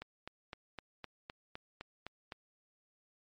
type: click train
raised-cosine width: 0.3 ms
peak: -27 dBFS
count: 10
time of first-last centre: 0.02-2.322 s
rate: 3.91 Hz
effects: MP3 48 kbps